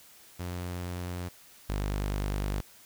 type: tone pair in turn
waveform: sawtooth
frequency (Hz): 88.9 / 49.89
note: F2 / G1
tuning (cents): +31 / +31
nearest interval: minor seventh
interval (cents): 1000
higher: first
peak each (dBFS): -30 / -25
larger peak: second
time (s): 0.39-1.29 / 1.69-2.61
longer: second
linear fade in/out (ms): 10
effects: white hiss -55 dBFS RMS until 2.85 s